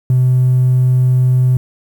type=tone; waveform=triangle; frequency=127.3 Hz; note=C3; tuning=47 cents flat; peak=-5 dBFS; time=0.1-1.57 s; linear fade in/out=2 ms; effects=tanh soft clip ceiling -5 dBFS + 7-bit